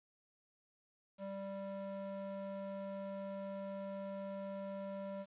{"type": "tone with band-pass filter", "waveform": "square", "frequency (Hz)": 196, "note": "G3", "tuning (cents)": 0, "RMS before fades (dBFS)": -44, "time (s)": [1.18, 5.26], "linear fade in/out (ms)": 50, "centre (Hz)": 540, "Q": 1.6, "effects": ["resampled to 8000 Hz", "11-bit"]}